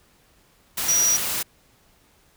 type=tone in noise; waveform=sine; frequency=5790 Hz; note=F#8; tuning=38 cents flat; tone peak=-17 dBFS; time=0.88-1.17 s; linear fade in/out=10 ms; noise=white; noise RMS=-26 dBFS; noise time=0.77-1.43 s; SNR=+6 dB; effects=pink hiss -59 dBFS RMS until 2.36 s